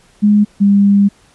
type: tone pair in turn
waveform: sine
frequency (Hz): 207.7 / 200.6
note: G#3 / G3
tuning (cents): 0 / +40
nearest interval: minor second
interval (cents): 60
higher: first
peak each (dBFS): -6 / -6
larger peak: neither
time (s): 0.22-0.45 / 0.6-1.09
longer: second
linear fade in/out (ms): 20
effects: pink hiss -50 dBFS RMS until 1.34 s + resampled to 24000 Hz